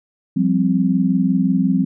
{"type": "chord", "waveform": "sine", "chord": "F suspended second", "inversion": "none", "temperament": "equal with one note detuned", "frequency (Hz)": [175.93, 196, 261.6], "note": ["F3", "G3", "C4"], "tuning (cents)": [13, 0, 0], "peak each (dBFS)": -18, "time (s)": [0.36, 1.85], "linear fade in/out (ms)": 10, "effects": []}